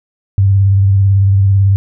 sine tone with vibrato, 98 Hz, G2, in tune, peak -6 dBFS, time 0.38-1.76 s, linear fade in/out 0 ms, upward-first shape sine, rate 18 Hz, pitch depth 38 cents each way, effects none

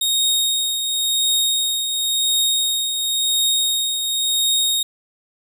sawtooth tone with tremolo, 3729 Hz, A#7, in tune, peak -12 dBFS, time 0.01-4.83 s, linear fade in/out 5 ms, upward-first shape triangle, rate 0.94 Hz, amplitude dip 50%, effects none

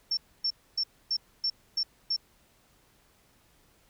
sine tone bursts, 5420 Hz, E8, 47 cents sharp, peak -25 dBFS, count 7, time 0.11-2.164 s, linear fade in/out 5 ms, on 62 ms, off 270 ms, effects pink hiss -64 dBFS RMS until 3.89 s

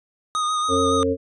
square tone with vibrato, 1239 Hz, D#6, 8 cents flat, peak -21 dBFS, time 0.35-1.03 s, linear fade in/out 0 ms, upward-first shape sine, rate 7.1 Hz, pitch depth 25 cents each way
harmonic tone, 90.4 Hz, F#2, 40 cents flat, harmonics 1 / 3 / 5 / 6, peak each -29 / -23 / -21 / -26 dBFS, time 0.68-1.17 s, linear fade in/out 50 ms
effects resampled to 22050 Hz

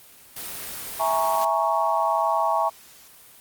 white noise, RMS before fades -34 dBFS, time 0.36-1.45 s, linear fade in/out 5 ms
sine chord, A# half-diminished seventh, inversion second, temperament equal, 659.3 / 830.6 / 932.3 / 1108.7 Hz, E5 / G#5 / A#5 / C#6, 0 / 0 / 0 / 0 cents, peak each -25 dBFS, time 0.99-2.7 s, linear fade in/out 20 ms
effects white hiss -49 dBFS RMS until 3.4 s + Opus 32 kbps

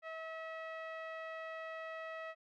sawtooth tone with low-pass filter, 645 Hz, E5, 38 cents flat, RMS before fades -45 dBFS, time 0.02-2.35 s, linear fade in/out 50 ms, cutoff 2100 Hz, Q 2.1, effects none

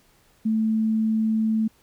sine tone, 220 Hz, A3, in tune, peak -19 dBFS, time 0.45-1.68 s, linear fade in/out 10 ms, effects pink hiss -60 dBFS RMS until 1.82 s

